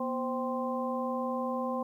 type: harmonic tone with a mistuned harmonic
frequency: 260.8 Hz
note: C4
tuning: 5 cents flat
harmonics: 1 / 2 / 3 / 4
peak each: -34 / -34 / -39 / -36 dBFS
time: 0-1.83 s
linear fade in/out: 5 ms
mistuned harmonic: 1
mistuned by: -130 cents
effects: 11-bit